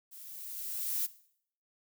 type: noise with level ramp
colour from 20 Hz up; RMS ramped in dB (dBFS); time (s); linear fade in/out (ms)
violet; -50 to -31; 0.11-1.07; 20
effects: noise-tail reverb RT60 0.6 s tail -17 dB re dry